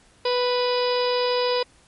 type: harmonic tone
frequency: 493.9 Hz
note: B4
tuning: in tune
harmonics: 1 / 2 / 3 / 4 / 5 / 6 / 7 / 8 / 9 / 10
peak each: -21 / -27 / -38 / -38 / -35 / -35 / -37 / -33 / -41 / -31 dBFS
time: 0.25-1.63 s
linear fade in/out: 5 ms
effects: pink hiss -56 dBFS RMS until 1.87 s + MP3 48 kbps